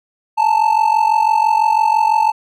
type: ring-modulated tone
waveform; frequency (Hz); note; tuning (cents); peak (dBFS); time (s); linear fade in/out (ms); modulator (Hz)
triangle; 881; A5; +2; -6; 0.37-2.32; 20; 23
effects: none